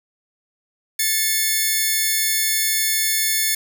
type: tone pair together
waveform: 5% pulse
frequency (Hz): 1760 / 2177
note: A6 / C#7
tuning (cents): 0 / -32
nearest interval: major third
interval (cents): 368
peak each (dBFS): -10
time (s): 0.99-3.55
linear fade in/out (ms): 5
effects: none